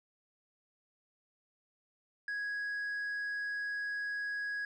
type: tone with tanh clipping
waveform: triangle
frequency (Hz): 1661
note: G#6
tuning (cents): 0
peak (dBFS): -35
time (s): 2.28-4.65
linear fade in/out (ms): 2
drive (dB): 7
effects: none